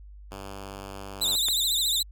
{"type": "tone", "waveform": "5% pulse", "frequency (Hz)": 98, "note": "G2", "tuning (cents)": 0, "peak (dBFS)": -27, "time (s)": [0.31, 1.36], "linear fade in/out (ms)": 5}
{"type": "tone with vibrato", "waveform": "sawtooth", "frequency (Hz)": 3790, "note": "A#7", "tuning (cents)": 28, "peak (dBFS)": -20, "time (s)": [1.21, 2.03], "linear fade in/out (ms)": 10, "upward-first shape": "triangle", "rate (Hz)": 14, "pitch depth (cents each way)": 150}
{"type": "click", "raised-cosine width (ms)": 0.3, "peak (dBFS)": -17, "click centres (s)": 1.485}
{"effects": ["added 50 Hz sine -43 dBFS peak until 2.11 s"]}